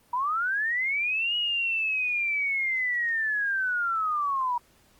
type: linear two-way sweep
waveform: sine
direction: up then down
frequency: 950 to 2910 to 950 Hz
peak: -24 dBFS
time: 0.13-4.58 s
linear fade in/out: 5 ms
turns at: 1.36 s
effects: pink hiss -61 dBFS RMS until 4.99 s + Opus 24 kbps